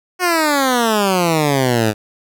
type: exponential sweep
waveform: 10% pulse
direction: down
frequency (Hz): 370 to 104.2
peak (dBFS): -5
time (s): 0.19-1.94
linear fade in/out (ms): 50
effects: none